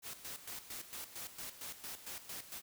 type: noise with tremolo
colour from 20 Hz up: white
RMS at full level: -45 dBFS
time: 0.02-2.62 s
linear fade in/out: 50 ms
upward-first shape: square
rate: 4.4 Hz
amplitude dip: 70%
effects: none